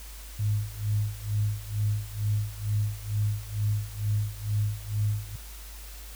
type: tone with tremolo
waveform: sine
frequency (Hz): 104.8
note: G#2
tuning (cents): +16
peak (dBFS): -22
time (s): 0.39-5.36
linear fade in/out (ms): 5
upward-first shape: sine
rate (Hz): 2.2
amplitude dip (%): 90
effects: added 51 Hz sine -41 dBFS peak until 6.15 s + white hiss -47 dBFS RMS until 6.15 s